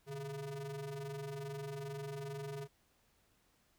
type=ring-modulated tone; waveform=square; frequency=135.4 Hz; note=C#3; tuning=40 cents flat; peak=-39 dBFS; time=0.06-2.68 s; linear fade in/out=50 ms; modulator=282 Hz; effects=pink hiss -73 dBFS RMS until 3.78 s